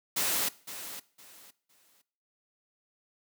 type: noise with echo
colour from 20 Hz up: white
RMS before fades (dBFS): -29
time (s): 0.16-0.49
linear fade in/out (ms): 10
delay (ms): 510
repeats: 3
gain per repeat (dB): -12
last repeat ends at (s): 2.02
effects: noise-tail reverb RT60 0.6 s tail -21 dB re dry + high-pass 150 Hz 12 dB/octave